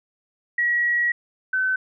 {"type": "tone pair in turn", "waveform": "sine", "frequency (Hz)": [1915, 1521.8], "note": ["A#6", "F#6"], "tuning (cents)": [46, 48], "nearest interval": "major third", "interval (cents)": 398, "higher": "first", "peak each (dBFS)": [-18, -19], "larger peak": "first", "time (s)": [[0.58, 1.12], [1.53, 1.76]], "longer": "first", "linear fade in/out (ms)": 5, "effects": []}